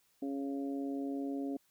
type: harmonic tone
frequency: 138.59 Hz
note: C#3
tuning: in tune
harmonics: 2 / 3 / 4 / 5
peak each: -35 / -44 / -48 / -49 dBFS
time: 0.22-1.57 s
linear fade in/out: 5 ms
effects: white hiss -72 dBFS RMS until 1.7 s